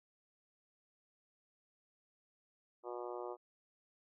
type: harmonic tone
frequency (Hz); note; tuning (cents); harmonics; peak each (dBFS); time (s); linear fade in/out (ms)
121.3; B2; -31; 3 / 4 / 5 / 6 / 7 / 8 / 9 / 10; -45 / -47 / -49 / -51 / -52 / -53 / -54 / -55; 2.83-3.37; 50
effects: none

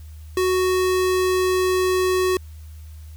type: tone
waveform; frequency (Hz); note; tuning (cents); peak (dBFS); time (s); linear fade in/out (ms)
square; 370; F#4; 0; -18; 0.37-2.37; 2
effects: added 77 Hz sine -36 dBFS peak until 3.16 s + white hiss -55 dBFS RMS until 3.16 s

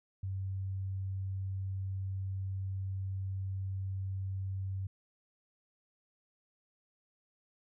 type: tone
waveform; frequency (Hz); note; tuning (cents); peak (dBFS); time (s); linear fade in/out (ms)
sine; 95.9; G2; -37; -34; 0.23-4.87; 5
effects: none

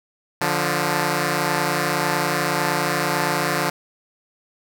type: tone pair together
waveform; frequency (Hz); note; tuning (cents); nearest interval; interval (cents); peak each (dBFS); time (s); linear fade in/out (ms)
5% pulse; 146.83 / 175.84; D3 / F3; 0 / +12; minor third; 312; -11; 0.41-3.7; 5
effects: none

